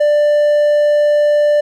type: tone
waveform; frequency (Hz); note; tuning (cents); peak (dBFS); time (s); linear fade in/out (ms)
triangle; 591; D5; +11; -7; 0-1.61; 10
effects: none